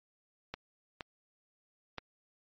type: clicks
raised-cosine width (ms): 0.3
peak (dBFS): -22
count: 3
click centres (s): 0.54 / 1.008 / 1.983
effects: MP3 32 kbps